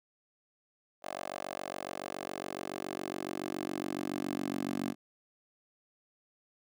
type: tone with high-pass filter sweep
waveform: 10% pulse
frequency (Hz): 47.16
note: F#1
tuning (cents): +34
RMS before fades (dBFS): -38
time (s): 1.02-4.95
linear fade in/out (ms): 50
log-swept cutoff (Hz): 600 to 250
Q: 2.6
effects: none